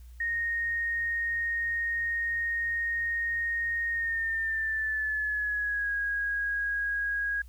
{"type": "tone with pitch glide", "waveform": "sine", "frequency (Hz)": [1857, 1644.9], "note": ["A#6", "G#6"], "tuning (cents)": [-7, -17], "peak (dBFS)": -27, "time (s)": [0.2, 7.42], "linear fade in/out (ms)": 5, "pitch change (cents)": -210, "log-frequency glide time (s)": [3.91, 5.93], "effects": ["added 60 Hz sine -45 dBFS peak until 7.48 s", "white hiss -65 dBFS RMS until 7.48 s"]}